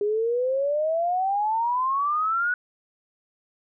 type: exponential sweep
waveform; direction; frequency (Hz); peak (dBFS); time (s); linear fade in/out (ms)
sine; up; 405.9 to 1483; -21; 0.01-2.54; 2
effects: none